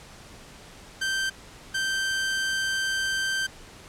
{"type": "tone bursts at uneven times", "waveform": "sawtooth", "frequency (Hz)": 1561, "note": "G6", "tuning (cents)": -8, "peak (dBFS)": -21, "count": 2, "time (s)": [[1.01, 1.3], [1.74, 3.47]], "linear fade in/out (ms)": 10, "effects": ["pink hiss -47 dBFS RMS until 3.88 s", "low-pass 9000 Hz 12 dB/octave"]}